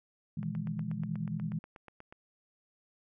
sine chord, E major seventh, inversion second, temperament equal with one note detuned, 120.65 / 155.56 / 164.81 / 207.7 Hz, B2 / D#3 / E3 / G#3, -40 / 0 / 0 / 0 cents, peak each -41 / -39 / -37 / -38 dBFS, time 0.37-1.59 s, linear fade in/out 5 ms
click train, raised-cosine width 0.5 ms, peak -34 dBFS, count 15, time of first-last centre 0.43-2.125 s, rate 8.26 Hz
effects none

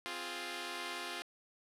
5% pulse chord, F minor, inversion second, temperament equal, 261.6 / 349.2 / 415.3 Hz, C4 / F4 / Ab4, 0 / 0 / 0 cents, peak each -36 / -30 / -35 dBFS, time 0.06-1.22 s, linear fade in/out 0 ms, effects low-pass 10000 Hz 12 dB/octave

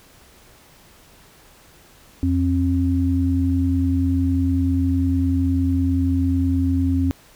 sine tone pair together, 85.71 / 267.9 Hz, F2 / C4, -32 / +41 cents, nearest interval octave + minor sixth, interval 1973 cents, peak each -19 dBFS, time 2.23-7.11 s, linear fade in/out 0 ms, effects pink hiss -50 dBFS RMS until 7.35 s

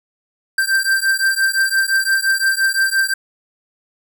square beating tone pair, 1568 / 1573.8 Hz, G6 / G6, 0 / +6 cents, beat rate 5.8 Hz, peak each -18 dBFS, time 0.58-3.14 s, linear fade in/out 5 ms, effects none

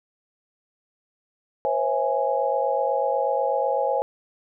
sine chord, C# minor seventh, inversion third, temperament equal with one note detuned, 493.9 / 542 / 659.3 / 830.6 Hz, B4 / C#5 / E5 / G#5, 0 / -39 / 0 / 0 cents, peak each -28 / -24 / -28 / -25 dBFS, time 1.65-4.02 s, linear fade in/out 0 ms, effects none

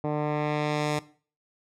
10% pulse tone with low-pass filter sweep, 149.7 Hz, D3, 33 cents sharp, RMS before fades -27 dBFS, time 0.04-0.99 s, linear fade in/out 2 ms, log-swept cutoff 800 to 9900 Hz, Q 0.73, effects noise-tail reverb RT60 0.4 s tail -17 dB re dry

